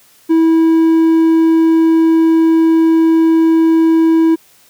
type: tone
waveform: triangle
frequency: 325.5 Hz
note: E4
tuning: 22 cents flat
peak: -5 dBFS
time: 0.29-4.36 s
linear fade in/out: 20 ms
effects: white hiss -48 dBFS RMS until 4.69 s + high-pass 60 Hz 12 dB/octave